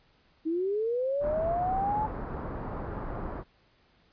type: linear sweep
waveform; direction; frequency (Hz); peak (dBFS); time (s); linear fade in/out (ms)
sine; up; 311.1 to 873; -26; 0.45-2.07; 20
type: low-pass noise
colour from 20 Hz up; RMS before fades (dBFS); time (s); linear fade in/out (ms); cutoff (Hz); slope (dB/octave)
pink; -36; 1.2-3.44; 50; 1300; 24
effects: pink hiss -65 dBFS RMS until 4.12 s + resampled to 11025 Hz